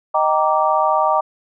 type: chord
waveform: sine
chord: Eb major seventh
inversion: none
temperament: just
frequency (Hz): 622.3 / 777.8 / 933.4 / 1166.7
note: Eb5 / G5 / Bb5 / D6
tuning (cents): 0 / -14 / +2 / -12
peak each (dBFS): -19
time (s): 0.14-1.21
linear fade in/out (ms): 10
effects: none